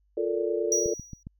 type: chord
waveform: sine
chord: Bb major seventh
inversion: second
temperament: just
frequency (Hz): 349.6 / 437 / 466.2 / 582.7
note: F4 / A4 / Bb4 / D5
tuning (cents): +2 / -12 / 0 / -14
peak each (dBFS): -30 / -28 / -32 / -33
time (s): 0.17-0.94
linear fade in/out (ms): 5
type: tone with exponential decay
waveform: triangle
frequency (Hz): 5790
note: F#8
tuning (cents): -38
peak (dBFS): -19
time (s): 0.72-1.23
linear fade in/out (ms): 2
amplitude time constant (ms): 110
type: click train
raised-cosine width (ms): 5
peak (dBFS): -26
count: 4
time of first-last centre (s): 0.86-1.269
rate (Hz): 7.33
effects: added 50 Hz sine -64 dBFS peak until 1.39 s